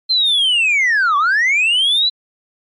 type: linear two-way sweep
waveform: sine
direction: down then up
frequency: 4177 to 1108.7 to 4034 Hz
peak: -9 dBFS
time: 0.09-2.1 s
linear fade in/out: 20 ms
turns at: 1.17 s
effects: tanh soft clip ceiling -10 dBFS + MP3 48 kbps